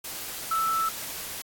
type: tone in noise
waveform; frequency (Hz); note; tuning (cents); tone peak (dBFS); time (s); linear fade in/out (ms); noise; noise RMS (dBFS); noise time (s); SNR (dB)
sine; 1318.5; E6; 0; -23; 0.51-0.89; 5; white; -36; 0.04-1.42; +10
effects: AAC 64 kbps